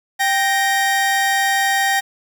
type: tone pair together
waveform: 40% pulse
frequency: 784 / 1864.7 Hz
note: G5 / A#6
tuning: 0 / 0 cents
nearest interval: octave + minor third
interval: 1500 cents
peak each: -17 dBFS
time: 0.19-2.01 s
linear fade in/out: 20 ms
effects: 7-bit